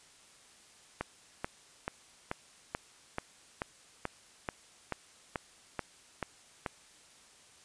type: click train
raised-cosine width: 0.5 ms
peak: -18 dBFS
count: 14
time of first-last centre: 1.01-6.662 s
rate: 2.3 Hz
effects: white hiss -59 dBFS RMS until 7.64 s + resampled to 22050 Hz